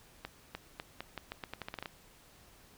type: accelerating click train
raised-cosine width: 0.3 ms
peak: -23 dBFS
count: 14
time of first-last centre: 0.25-1.858 s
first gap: 300 ms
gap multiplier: 0.83
effects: pink hiss -60 dBFS RMS until 2.77 s